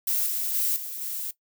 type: noise with level steps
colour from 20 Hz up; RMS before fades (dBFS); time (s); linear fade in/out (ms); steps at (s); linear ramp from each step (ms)
violet; -25 / -28 / -25 / -35 / -32; 0.07-1.31; 5; 0.26 / 0.54 / 0.76 / 1.01; 5
effects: noise-tail reverb RT60 0.1 s tail -18 dB re dry